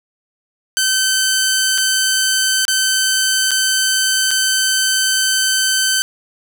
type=tone with dropouts; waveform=10% pulse; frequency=1537 Hz; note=G6; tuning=35 cents flat; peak=-5 dBFS; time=0.77-6.02 s; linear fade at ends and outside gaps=0 ms; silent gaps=1.778-1.782 / 2.652-2.681 / 3.508-3.515 / 4.308-4.313 s; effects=none